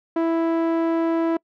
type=tone with low-pass filter; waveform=sawtooth; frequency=330 Hz; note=E4; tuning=2 cents sharp; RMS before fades=-21 dBFS; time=0.16-1.37 s; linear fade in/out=5 ms; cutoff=1100 Hz; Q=0.61; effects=noise-tail reverb RT60 0.1 s tail -26 dB re dry